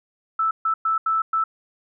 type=tone bursts at uneven times; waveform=sine; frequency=1317 Hz; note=E6; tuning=2 cents flat; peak=-18 dBFS; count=5; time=0.39-0.51 / 0.65-0.74 / 0.85-0.98 / 1.06-1.22 / 1.33-1.44 s; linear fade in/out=5 ms; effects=none